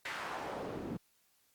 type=noise with band-pass filter sweep; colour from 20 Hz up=pink; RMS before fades=-41 dBFS; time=0.05-0.97 s; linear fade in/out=5 ms; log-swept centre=1900 to 220 Hz; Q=1.3; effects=white hiss -72 dBFS RMS until 1.54 s + Opus 48 kbps